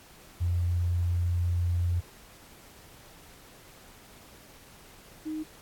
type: tone pair in turn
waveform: sine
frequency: 87.31 / 311.1 Hz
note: F2 / D#4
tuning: 0 / 0 cents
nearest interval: octave + minor seventh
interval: 2200 cents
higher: second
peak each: -24 / -31 dBFS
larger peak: first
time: 0.4-2.01 / 5.25-5.44 s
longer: first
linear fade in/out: 20 ms
effects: pink hiss -53 dBFS RMS until 5.61 s + AAC 64 kbps